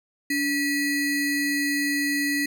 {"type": "ring-modulated tone", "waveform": "square", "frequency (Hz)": 1116, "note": "C#6", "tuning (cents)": 11, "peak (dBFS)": -20, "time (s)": [0.3, 2.46], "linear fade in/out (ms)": 5, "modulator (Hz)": 829, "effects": []}